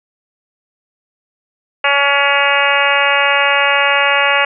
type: harmonic tone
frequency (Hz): 281.9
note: C#4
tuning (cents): +29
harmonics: 2 / 3 / 4 / 5 / 6 / 7 / 8 / 9 / 10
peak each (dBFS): -19 / -19 / -19 / -19 / -19 / -19 / -19 / -19 / -19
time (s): 1.84-4.45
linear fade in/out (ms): 5
effects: none